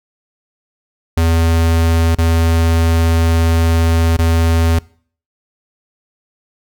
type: tone with dropouts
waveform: square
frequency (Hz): 82.6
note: E2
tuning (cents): +4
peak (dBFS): -11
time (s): 1.17-4.79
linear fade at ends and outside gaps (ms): 5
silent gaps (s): 2.151-2.184 / 4.168-4.188
effects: noise-tail reverb RT60 0.5 s tail -23 dB re dry